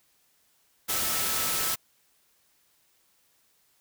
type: tone in noise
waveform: sine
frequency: 1307 Hz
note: E6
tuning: 15 cents flat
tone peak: -39 dBFS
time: 0.88-1.76 s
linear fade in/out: 20 ms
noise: white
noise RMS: -28 dBFS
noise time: 0.88-1.76 s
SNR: -14 dB
effects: white hiss -67 dBFS RMS until 3.8 s